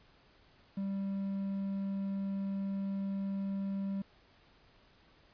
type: tone with quantisation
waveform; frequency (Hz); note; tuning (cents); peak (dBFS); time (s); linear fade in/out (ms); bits
triangle; 196; G3; 0; -31; 0.77-4.02; 5; 10
effects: pink hiss -64 dBFS RMS until 5.33 s + resampled to 11025 Hz